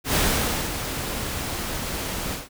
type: noise with ADSR envelope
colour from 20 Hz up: pink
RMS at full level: -20 dBFS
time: 0.04-2.49 s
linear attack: 100 ms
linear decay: 570 ms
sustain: -9 dB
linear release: 170 ms
effects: none